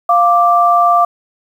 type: tone pair together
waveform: sine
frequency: 698.5 / 1174.7 Hz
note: F5 / D6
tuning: 0 / 0 cents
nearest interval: major sixth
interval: 900 cents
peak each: -10 dBFS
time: 0.09-1.05 s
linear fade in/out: 5 ms
effects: 7-bit